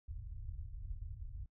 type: low-pass noise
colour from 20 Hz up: pink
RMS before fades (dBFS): -45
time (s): 0.08-1.46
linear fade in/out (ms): 2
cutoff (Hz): 110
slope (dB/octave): 48
effects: noise-tail reverb RT60 0.1 s tail -23 dB re dry